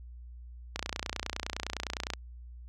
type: click train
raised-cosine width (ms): 0.2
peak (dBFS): -15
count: 42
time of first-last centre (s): 0.76-2.136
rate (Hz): 29.8
effects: added 60 Hz sine -44 dBFS peak until 2.68 s